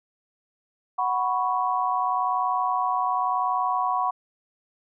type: chord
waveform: sine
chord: F# suspended fourth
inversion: none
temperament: equal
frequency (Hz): 740 / 987.8 / 1108.7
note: F#5 / B5 / C#6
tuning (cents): 0 / 0 / 0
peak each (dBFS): -26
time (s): 0.98-4.11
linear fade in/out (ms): 10
effects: none